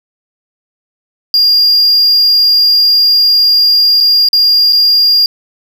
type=tone with dropouts; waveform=triangle; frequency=4813 Hz; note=D8; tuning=42 cents sharp; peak=-4 dBFS; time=1.34-5.26 s; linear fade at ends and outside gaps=1 ms; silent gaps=4.004-4.008 / 4.287-4.331 / 4.725-4.73 s; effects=7-bit